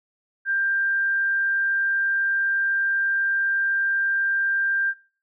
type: tone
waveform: sine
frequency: 1587 Hz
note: G6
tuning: 21 cents sharp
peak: -20 dBFS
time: 0.45-4.94 s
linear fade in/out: 50 ms
effects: noise-tail reverb RT60 0.4 s tail -21 dB re dry